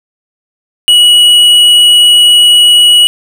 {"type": "tone with tanh clipping", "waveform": "sine", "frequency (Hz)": 2923, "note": "F#7", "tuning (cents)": -22, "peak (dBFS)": -3, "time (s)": [0.88, 3.07], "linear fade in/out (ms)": 0, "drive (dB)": 9, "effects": []}